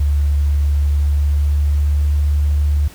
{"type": "tone with pitch glide", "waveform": "sine", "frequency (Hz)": [72.2, 73.21], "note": ["D2", "D2"], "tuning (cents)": [-29, -5], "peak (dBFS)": -12, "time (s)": [0, 2.88], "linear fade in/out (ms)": 5, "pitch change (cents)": 24, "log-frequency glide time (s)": [0.67, 2.24], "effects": ["pink hiss -41 dBFS RMS until 2.94 s"]}